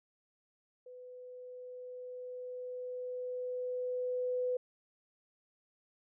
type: tone with level ramp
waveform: sine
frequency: 500 Hz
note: B4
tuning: 21 cents sharp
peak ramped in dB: -48 to -30 dBFS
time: 0.86-4.57 s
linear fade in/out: 5 ms
effects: none